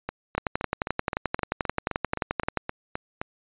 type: two click trains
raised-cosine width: 0.5 ms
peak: -9 / -14 dBFS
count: 26 / 13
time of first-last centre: 0.38-2.573 / 0.09-3.215 s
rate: 11.4 / 3.84 Hz
effects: resampled to 8000 Hz